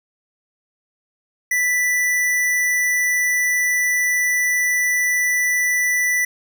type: tone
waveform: square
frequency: 1977 Hz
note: B6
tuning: 1 cent sharp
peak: -17 dBFS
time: 1.51-6.25 s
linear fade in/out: 5 ms
effects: none